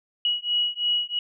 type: beating tone pair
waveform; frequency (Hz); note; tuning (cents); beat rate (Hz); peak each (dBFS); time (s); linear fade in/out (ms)
sine; 2912 / 2915; F#7 / F#7; -28 / -26; 3; -25; 0.25-1.19; 2
effects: none